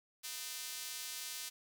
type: tone with high-pass filter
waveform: square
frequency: 138.7 Hz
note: C#3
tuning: 1 cent sharp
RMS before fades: -44 dBFS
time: 0.23-1.5 s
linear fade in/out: 20 ms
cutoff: 4100 Hz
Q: 0.65
effects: none